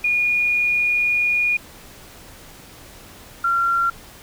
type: tone pair in turn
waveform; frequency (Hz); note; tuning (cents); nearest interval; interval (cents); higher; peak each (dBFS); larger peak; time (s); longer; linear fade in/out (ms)
sine; 2440 / 1373.8; D#7 / F6; -34 / -29; minor seventh; 995; first; -16; neither; 0.04-1.57 / 3.44-3.9; first; 5
effects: pink hiss -43 dBFS RMS until 4.22 s